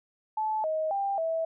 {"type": "tone with pitch steps", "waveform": "sine", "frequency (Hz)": [867, 629, 793, 652], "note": ["A5", "D#5", "G5", "E5"], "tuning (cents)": [-26, 19, 20, -19], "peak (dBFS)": -26, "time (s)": [0.37, 1.45], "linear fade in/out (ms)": 5, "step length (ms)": 270, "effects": []}